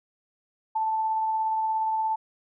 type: tone with tremolo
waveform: sine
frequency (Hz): 880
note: A5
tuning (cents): 0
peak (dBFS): -22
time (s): 0.75-2.16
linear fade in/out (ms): 10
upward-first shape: triangle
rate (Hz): 17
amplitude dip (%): 25
effects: none